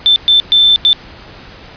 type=tone bursts at uneven times; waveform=sine; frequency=3543 Hz; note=A7; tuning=11 cents sharp; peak=-5 dBFS; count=4; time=0.06-0.16 / 0.28-0.4 / 0.52-0.76 / 0.85-0.93 s; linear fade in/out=0 ms; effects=pink hiss -35 dBFS RMS until 1.76 s + resampled to 11025 Hz